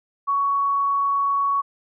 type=tone; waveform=sine; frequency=1118 Hz; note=C#6; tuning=14 cents sharp; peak=-18 dBFS; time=0.27-1.62 s; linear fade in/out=20 ms; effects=none